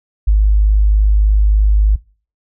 sine tone, 51.7 Hz, G#1, 7 cents flat, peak -7 dBFS, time 0.27-1.96 s, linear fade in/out 10 ms, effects noise-tail reverb RT60 0.4 s tail -23 dB re dry

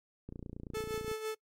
click train, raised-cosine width 3 ms, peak -30 dBFS, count 25, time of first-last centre 0.29-1.115 s, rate 29.1 Hz
45% pulse tone with tremolo, 436.2 Hz, A4, 15 cents flat, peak -33 dBFS, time 0.74-1.35 s, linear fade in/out 10 ms, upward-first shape sine, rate 6 Hz, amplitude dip 60%
effects noise-tail reverb RT60 0.1 s tail -24 dB re dry + MP3 64 kbps

